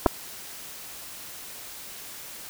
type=clicks; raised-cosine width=1 ms; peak=-4 dBFS; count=2; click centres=0.061 / 0.064 s; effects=white hiss -41 dBFS RMS until 2.49 s